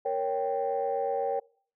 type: chord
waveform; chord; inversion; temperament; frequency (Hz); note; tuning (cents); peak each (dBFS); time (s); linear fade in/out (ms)
sine; G diminished; first; equal; 466.2 / 554.4 / 784; Bb4 / Db5 / G5; 0 / 0 / 0; -30; 0.05-1.4; 10
effects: noise-tail reverb RT60 0.5 s tail -24 dB re dry + tanh soft clip ceiling -19 dBFS